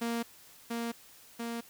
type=tone with echo; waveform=sawtooth; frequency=233.1 Hz; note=A#3; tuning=in tune; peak=-27 dBFS; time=0.01-0.23 s; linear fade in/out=10 ms; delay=690 ms; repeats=2; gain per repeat=-2 dB; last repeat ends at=1.61 s; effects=white hiss -56 dBFS RMS until 1.69 s